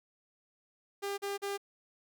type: tone bursts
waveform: sawtooth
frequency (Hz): 400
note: G4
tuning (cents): +35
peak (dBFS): -30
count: 3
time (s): 1.02-1.578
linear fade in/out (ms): 20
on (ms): 160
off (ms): 39
effects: none